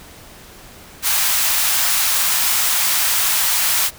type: high-pass noise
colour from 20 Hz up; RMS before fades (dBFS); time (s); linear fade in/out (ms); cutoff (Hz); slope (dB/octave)
white; -17; 1.02-3.91; 50; 760; 24
effects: pink hiss -41 dBFS RMS until 3.98 s